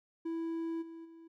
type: tone with level steps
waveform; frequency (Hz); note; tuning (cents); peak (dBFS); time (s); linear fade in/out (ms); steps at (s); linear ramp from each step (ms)
triangle; 329.6; E4; 0; -32 / -43 / -49; 0.25-1.28; 10; 0.81 / 1.04; 20
effects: none